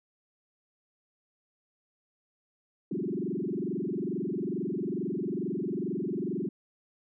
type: tone with frequency modulation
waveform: sine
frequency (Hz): 279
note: C#4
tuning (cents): +11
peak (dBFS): -29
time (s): 2.91-6.49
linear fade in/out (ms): 5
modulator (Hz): 22.3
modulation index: 4.9
effects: none